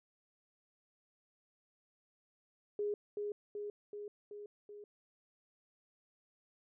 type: tone with echo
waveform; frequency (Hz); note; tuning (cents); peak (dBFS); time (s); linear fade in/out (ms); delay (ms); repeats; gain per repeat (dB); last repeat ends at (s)
sine; 413.5; G#4; -8; -33; 2.79-2.94; 2; 380; 5; -3; 4.84
effects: none